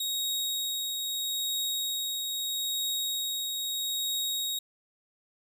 sawtooth tone with tremolo, 3772 Hz, A#7, 20 cents sharp, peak -25 dBFS, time 0-4.59 s, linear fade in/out 5 ms, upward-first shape triangle, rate 0.78 Hz, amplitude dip 30%, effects none

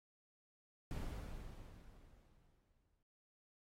brown noise with exponential decay, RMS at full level -41 dBFS, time 0.91-3.03 s, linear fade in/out 1 ms, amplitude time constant 460 ms, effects AAC 48 kbps

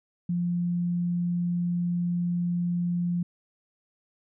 sine tone, 174.61 Hz, F3, in tune, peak -24 dBFS, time 0.29-3.23 s, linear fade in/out 5 ms, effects none

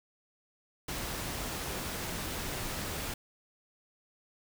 pink noise, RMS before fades -37 dBFS, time 0.88-3.14 s, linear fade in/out 5 ms, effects none

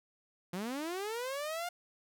sawtooth linear sweep, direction up, 169.4 to 715 Hz, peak -32 dBFS, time 0.53-1.69 s, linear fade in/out 5 ms, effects none

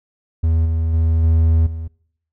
triangle tone with level steps, 81.2 Hz, E2, 26 cents flat, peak -11 / -14 / -11 / -9 / -22 dBFS, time 0.43-1.88 s, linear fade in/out 10 ms, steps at 0.65 / 0.93 / 1.23 / 1.66 s, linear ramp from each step 10 ms, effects noise-tail reverb RT60 0.7 s tail -25 dB re dry

